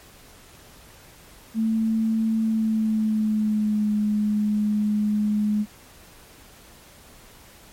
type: tone with pitch glide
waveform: sine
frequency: 222.4 to 210.3 Hz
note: A3 to G#3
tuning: +19 to +22 cents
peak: -19 dBFS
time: 1.54-5.66 s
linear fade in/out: 50 ms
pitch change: -97 cents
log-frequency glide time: 2.4-3.92 s
effects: pink hiss -49 dBFS RMS until 7.72 s + MP3 64 kbps